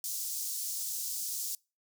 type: high-pass noise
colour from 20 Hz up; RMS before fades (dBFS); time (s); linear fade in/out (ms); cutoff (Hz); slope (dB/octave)
pink; -36; 0.04-1.55; 2; 5500; 24
effects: noise-tail reverb RT60 0.3 s tail -26 dB re dry